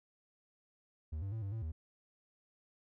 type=tone with pitch steps; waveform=triangle; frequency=77.6 / 98 / 111.7 / 98.4 / 111.9 / 79.2 Hz; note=D#2 / G2 / A2 / G2 / A2 / D#2; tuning=-4 / 0 / +27 / +7 / +30 / +31 cents; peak=-35 dBFS; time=1.12-1.72 s; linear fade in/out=10 ms; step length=100 ms; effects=none